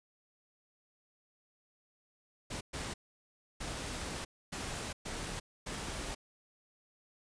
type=noise bursts at uneven times; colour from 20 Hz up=pink; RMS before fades=-40 dBFS; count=6; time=2.5-2.61 / 2.73-2.94 / 3.6-4.25 / 4.52-4.93 / 5.05-5.4 / 5.66-6.15 s; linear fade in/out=10 ms; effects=resampled to 22050 Hz